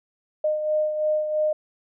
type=beating tone pair; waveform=sine; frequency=612 / 615 Hz; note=D#5 / D#5; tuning=-29 / -20 cents; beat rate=3 Hz; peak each=-21 / -30 dBFS; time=0.44-1.53 s; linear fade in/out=5 ms; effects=none